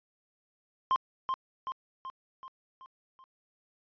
triangle tone with echo, 1053 Hz, C6, 11 cents sharp, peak -21 dBFS, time 0.91-0.96 s, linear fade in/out 0 ms, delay 380 ms, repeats 6, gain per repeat -5 dB, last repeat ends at 3.24 s, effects resampled to 11025 Hz

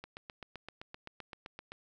click train, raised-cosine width 0.3 ms, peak -28 dBFS, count 14, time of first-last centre 0.04-1.72 s, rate 7.74 Hz, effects none

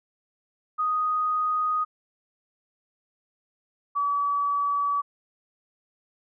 sine tone pair in turn, 1244.5 / 1144.1 Hz, D#6 / D6, 0 / -46 cents, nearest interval minor second, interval 146 cents, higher first, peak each -22 dBFS, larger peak neither, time 0.78-1.85 / 3.95-5.02 s, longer neither, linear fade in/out 20 ms, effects none

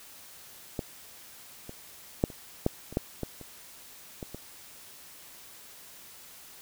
clicks, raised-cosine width 2 ms, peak -17 / -27 / -9 / -30 / -10 / -28 / -12 / -18 / -30 / -23 / -25 dBFS, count 11, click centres 0.792 / 1.694 / 2.239 / 2.302 / 2.664 / 2.926 / 2.971 / 3.233 / 3.413 / 4.228 / 4.346 s, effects white hiss -50 dBFS RMS until 6.61 s

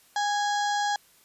harmonic tone with a mistuned harmonic, 829 Hz, G#5, 3 cents flat, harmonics 1 / 2 / 4 / 5 / 6 / 7 / 8 / 9, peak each -25 / -31 / -37 / -39 / -41 / -42 / -43 / -44 dBFS, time 0.16-0.96 s, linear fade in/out 2 ms, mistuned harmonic 1, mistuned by -18 cents, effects white hiss -59 dBFS RMS until 1.24 s + resampled to 32000 Hz

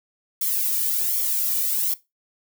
violet noise with flanger, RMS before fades -23 dBFS, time 0.41-1.94 s, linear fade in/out 5 ms, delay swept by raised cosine 0.9 to 1.69 ms, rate 1.3 Hz, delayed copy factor +0.8, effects noise-tail reverb RT60 0.2 s tail -17 dB re dry

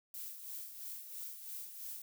violet noise with tremolo, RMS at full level -44 dBFS, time 0.14-2.02 s, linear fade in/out 2 ms, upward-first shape sine, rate 3 Hz, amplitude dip 55%, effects none

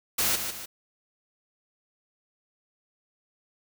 white noise with echo, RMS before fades -25 dBFS, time 0.18-0.36 s, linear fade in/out 10 ms, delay 150 ms, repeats 2, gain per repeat -7 dB, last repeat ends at 0.66 s, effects none

